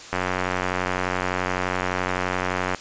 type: click train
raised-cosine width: 0.5 ms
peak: -8 dBFS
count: 241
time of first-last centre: 0.13-2.747 s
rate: 91.7 Hz
effects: white hiss -40 dBFS RMS until 2.8 s + resampled to 16000 Hz